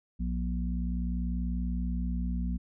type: harmonic tone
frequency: 60.3 Hz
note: B1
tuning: 41 cents flat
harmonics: 1 / 3 / 4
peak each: -30 / -34 / -38 dBFS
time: 0.19-2.58 s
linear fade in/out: 20 ms
effects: none